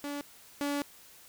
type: tone pair in turn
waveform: sawtooth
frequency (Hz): 287.4 / 286.3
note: D4 / D4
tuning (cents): -37 / -44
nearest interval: unison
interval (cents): 7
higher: first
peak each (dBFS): -31 / -26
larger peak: second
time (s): 0.04-0.21 / 0.61-0.82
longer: second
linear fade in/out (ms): 0
effects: white hiss -55 dBFS RMS until 1.28 s